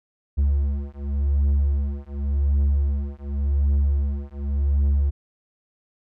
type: beating tone pair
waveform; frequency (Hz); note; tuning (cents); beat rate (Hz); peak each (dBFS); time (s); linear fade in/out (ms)
triangle; 70 / 70.89; C#2 / C#2; +18 / +39; 0.89; -20; 0.37-5.11; 20
effects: none